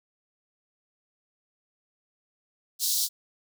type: high-pass noise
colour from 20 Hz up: pink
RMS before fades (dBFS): -26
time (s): 2.79-3.09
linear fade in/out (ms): 50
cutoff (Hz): 3800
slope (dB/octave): 48
effects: none